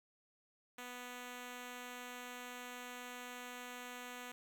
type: tone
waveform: 5% pulse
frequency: 246.9 Hz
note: B3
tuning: in tune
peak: -35 dBFS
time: 0.78-4.32 s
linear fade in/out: 5 ms
effects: 12-bit